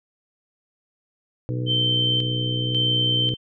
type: harmonic tone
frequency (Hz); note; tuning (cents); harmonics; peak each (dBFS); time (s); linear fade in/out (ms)
61.74; B1; 0; 2 / 3 / 4 / 5 / 6 / 7 / 8; -24 / -39 / -41 / -32 / -41 / -39 / -36; 1.49-3.34; 0
type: tone with tremolo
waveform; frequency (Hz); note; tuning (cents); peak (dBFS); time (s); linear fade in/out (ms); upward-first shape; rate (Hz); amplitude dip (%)
sine; 3105; G7; -17; -19; 1.66-3.37; 50; square; 0.92; 55
effects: none